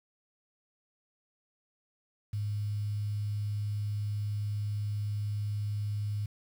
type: tone with quantisation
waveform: sine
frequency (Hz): 103.83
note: G#2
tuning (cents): 0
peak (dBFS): -30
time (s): 2.33-6.26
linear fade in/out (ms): 5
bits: 9
effects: none